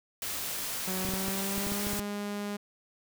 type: noise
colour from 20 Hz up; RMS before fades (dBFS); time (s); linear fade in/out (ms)
white; -35; 0.22-2; 2
type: tone with pitch glide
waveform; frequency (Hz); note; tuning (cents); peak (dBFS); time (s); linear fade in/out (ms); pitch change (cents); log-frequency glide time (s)
sawtooth; 186.7 to 204.8; F#3 to G#3; +16 to -24; -29; 0.87-2.57; 10; +160; 0.99-1.85
type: clicks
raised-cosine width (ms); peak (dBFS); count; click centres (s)
3; -24; 10; 1.05 / 1.089 / 1.137 / 1.283 / 1.58 / 1.668 / 1.72 / 1.869 / 1.933 / 1.992
effects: none